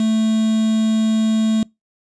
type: tone with quantisation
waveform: triangle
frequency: 220 Hz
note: A3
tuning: in tune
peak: -12 dBFS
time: 0-1.63 s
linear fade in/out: 2 ms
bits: 5
effects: noise-tail reverb RT60 0.2 s tail -25 dB re dry + resampled to 22050 Hz